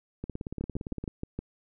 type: two click trains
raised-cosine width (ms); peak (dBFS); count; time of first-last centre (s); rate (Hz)
3; -22 / -20; 15 / 6; 0.24-1.04 / 0.61-1.39; 17.5 / 6.41
effects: none